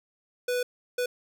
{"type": "tone bursts at uneven times", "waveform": "square", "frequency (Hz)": 493.9, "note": "B4", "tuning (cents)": 0, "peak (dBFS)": -26, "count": 2, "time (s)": [[0.48, 0.63], [0.98, 1.06]], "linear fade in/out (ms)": 5, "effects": []}